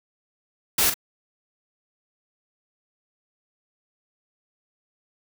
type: noise with echo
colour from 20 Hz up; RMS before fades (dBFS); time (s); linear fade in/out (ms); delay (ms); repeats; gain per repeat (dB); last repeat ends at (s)
white; -20; 0.78-0.9; 5; 42; 1; -9; 0.942
effects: none